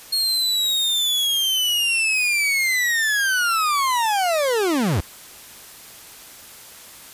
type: linear sweep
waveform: 40% pulse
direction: down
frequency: 4298 to 69.3 Hz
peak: -17 dBFS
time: 0.12-5.01 s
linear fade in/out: 10 ms
effects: white hiss -42 dBFS RMS until 7.13 s + resampled to 32000 Hz